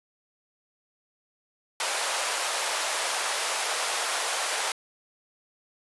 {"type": "high-pass noise", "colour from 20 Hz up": "pink", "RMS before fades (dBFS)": -28, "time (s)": [1.8, 4.72], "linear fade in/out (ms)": 2, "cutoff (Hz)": 580, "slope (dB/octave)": 24, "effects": ["resampled to 24000 Hz"]}